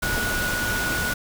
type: tone in noise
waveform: sine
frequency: 1460 Hz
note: F#6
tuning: 24 cents flat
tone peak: -25 dBFS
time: 0.02-1.14 s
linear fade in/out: 10 ms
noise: pink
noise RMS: -27 dBFS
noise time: 0.02-1.14 s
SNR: -1 dB
effects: none